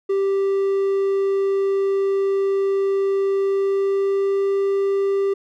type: tone with pitch glide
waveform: triangle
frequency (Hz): 392 to 394.3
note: G4 to G4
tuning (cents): 0 to +10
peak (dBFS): -15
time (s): 0.09-5.34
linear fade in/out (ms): 10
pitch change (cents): +10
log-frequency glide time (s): 3.39-4.52
effects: none